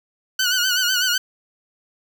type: tone with vibrato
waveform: 15% pulse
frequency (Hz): 1480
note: F#6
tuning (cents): 0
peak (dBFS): -11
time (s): 0.39-1.18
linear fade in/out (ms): 5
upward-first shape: sine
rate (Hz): 8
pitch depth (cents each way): 69
effects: none